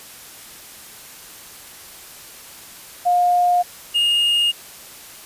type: tone pair in turn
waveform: sine / triangle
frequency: 711 / 2844 Hz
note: F5 / F7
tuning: +31 / +31 cents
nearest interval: 2 octaves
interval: 2400 cents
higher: second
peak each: -13 dBFS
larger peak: neither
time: 3.05-3.63 / 3.94-4.52 s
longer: neither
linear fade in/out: 20 ms
effects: white hiss -40 dBFS RMS until 5.25 s + resampled to 32000 Hz